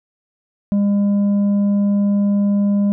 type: tone with tanh clipping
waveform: sine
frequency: 202.2 Hz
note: G#3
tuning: 46 cents flat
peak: -14 dBFS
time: 0.72-2.92 s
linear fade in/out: 0 ms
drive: 5 dB
effects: none